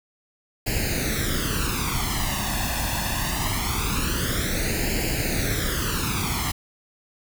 pink noise with flanger, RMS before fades -25 dBFS, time 0.66-6.52 s, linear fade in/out 10 ms, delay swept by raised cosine 0.42 to 1.15 ms, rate 0.23 Hz, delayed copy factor +0.8, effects none

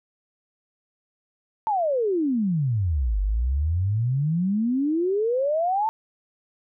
sine exponential two-way sweep, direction down then up, 905 to 47 to 905 Hz, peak -20 dBFS, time 1.67-5.89 s, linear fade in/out 0 ms, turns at 3.2 s, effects none

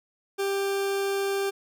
40% pulse tone, 394.6 Hz, G4, 11 cents sharp, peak -24 dBFS, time 0.38-1.51 s, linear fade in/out 20 ms, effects none

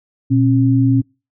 sine tone pair together, 120.25 / 270.3 Hz, B2 / C#4, -46 / -44 cents, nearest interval octave + major second, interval 1402 cents, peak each -13 dBFS, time 0.3-1.02 s, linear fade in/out 20 ms, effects noise-tail reverb RT60 0.3 s tail -26 dB re dry

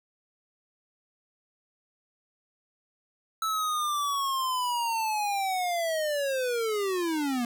square linear sweep, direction down, 1318.5 to 233.1 Hz, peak -27 dBFS, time 3.42-7.45 s, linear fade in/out 2 ms, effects none

